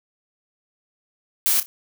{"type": "noise with echo", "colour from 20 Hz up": "blue", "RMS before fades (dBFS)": -19, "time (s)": [1.46, 1.6], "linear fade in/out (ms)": 0, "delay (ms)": 30, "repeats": 2, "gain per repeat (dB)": -12, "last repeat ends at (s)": 1.66, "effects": []}